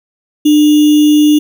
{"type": "tone with sample-and-hold", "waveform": "sine", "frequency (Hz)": 300, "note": "D4", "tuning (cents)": 37, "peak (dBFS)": -4, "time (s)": [0.45, 1.39], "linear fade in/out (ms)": 10, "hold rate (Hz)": 3150, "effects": []}